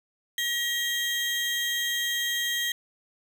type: tone pair together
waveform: 35% pulse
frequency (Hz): 1911 / 3214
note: A#6 / G7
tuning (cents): +43 / +43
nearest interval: major sixth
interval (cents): 900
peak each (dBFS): -27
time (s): 0.38-2.72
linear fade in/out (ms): 2
effects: none